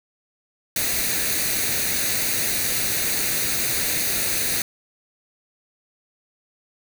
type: noise with comb filter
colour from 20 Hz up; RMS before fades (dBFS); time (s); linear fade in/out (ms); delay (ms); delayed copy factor
white; -23; 0.76-4.62; 2; 0.47; +0.6
effects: none